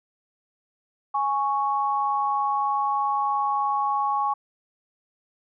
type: tone pair together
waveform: sine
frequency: 830.6 / 1107.4 Hz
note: G#5 / C#6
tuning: 0 / -2 cents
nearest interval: perfect fourth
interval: 498 cents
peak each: -24 dBFS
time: 1.14-4.34 s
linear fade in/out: 10 ms
effects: none